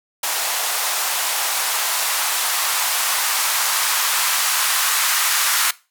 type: noise with band-pass filter sweep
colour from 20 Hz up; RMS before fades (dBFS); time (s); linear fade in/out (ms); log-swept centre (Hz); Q
violet; -20; 0.23-5.71; 5; 740 to 1200; 1.7
effects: noise-tail reverb RT60 0.3 s tail -20 dB re dry